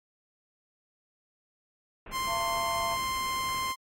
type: low-pass noise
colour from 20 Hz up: pink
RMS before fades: -44 dBFS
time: 2.06-3.72 s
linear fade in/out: 2 ms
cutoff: 2800 Hz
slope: 48 dB/octave
type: tone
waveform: sawtooth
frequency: 1048 Hz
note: C6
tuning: 2 cents sharp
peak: -25 dBFS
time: 2.11-3.76 s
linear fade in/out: 50 ms
type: harmonic tone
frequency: 226.5 Hz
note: A#3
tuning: 50 cents flat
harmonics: 3 / 4 / 5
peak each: -33 / -36 / -43 dBFS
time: 2.26-2.98 s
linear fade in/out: 50 ms
effects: MP3 64 kbps